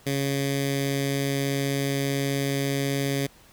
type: tone with notch filter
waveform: 10% pulse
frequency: 138.59 Hz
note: C#3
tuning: in tune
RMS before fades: -26 dBFS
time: 0.06-3.27 s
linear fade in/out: 10 ms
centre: 890 Hz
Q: 0.7
effects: pink hiss -54 dBFS RMS until 3.52 s